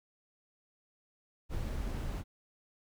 brown noise, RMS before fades -36 dBFS, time 1.49-2.24 s, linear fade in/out 50 ms, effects none

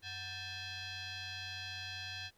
sine tone with frequency modulation, 740 Hz, F#5, in tune, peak -40 dBFS, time 0.02-2.31 s, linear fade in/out 50 ms, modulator 834 Hz, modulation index 5, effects tanh soft clip ceiling -36 dBFS + pink hiss -71 dBFS RMS until 2.37 s

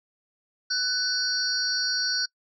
sine tone cluster, 1499 / 4381 / 4687 / 5590 Hz, F#6 / C#8 / D8 / F8, +22 / -21 / -4 / +1 cents, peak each -29 / -29 / -29 / -31 dBFS, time 0.7-2.26 s, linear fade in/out 10 ms, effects noise-tail reverb RT60 0.1 s tail -26 dB re dry

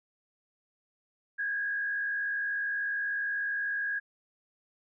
sine tone with frequency modulation, 1640 Hz, G#6, 22 cents flat, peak -29 dBFS, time 1.38-4 s, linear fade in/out 20 ms, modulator 63.5 Hz, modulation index 0.68, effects none

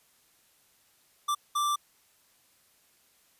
square tone bursts at uneven times, 1174.7 Hz, D6, in tune, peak -26 dBFS, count 2, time 1.28-1.35 / 1.55-1.76 s, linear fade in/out 10 ms, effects white hiss -65 dBFS RMS until 3.39 s + resampled to 32000 Hz

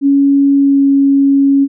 sine tone with pitch glide, 278.9 to 276.7 Hz, C#4 to C#4, +11 to -3 cents, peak -6 dBFS, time 0.01-1.68 s, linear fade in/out 50 ms, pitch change -14 cents, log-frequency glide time 0.56-0.83 s, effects none

